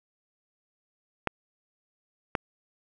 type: clicks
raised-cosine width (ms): 0.5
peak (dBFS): -10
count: 2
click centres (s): 1.273 / 2.352
effects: none